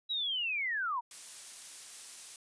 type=linear sweep; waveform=sine; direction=down; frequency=3926 to 905 Hz; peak=-31 dBFS; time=0.09-1.01 s; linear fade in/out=20 ms
type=noise; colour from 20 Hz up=blue; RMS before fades=-44 dBFS; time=1.11-2.36 s; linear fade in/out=2 ms
effects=resampled to 22050 Hz